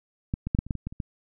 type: clicks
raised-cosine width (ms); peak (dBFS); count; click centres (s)
5; -14 / -17 / -11 / -9 / -27 / -14 / -21 / -19 / -28 / -18; 10; 0.339 / 0.47 / 0.549 / 0.589 / 0.666 / 0.708 / 0.753 / 0.87 / 0.925 / 1.002
effects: none